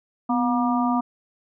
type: harmonic tone with a mistuned harmonic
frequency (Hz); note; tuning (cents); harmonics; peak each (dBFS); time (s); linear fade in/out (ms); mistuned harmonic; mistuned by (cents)
239; A#3; +43; 1 / 3 / 4 / 5; -21 / -26 / -27 / -28; 0.29-1.01; 10; 1; +67
effects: none